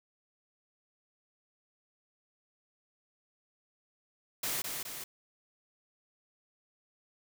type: noise with echo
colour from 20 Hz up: white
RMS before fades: -34 dBFS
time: 4.43-4.62 s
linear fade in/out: 5 ms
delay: 210 ms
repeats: 2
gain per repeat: -4 dB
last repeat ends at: 5.04 s
effects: none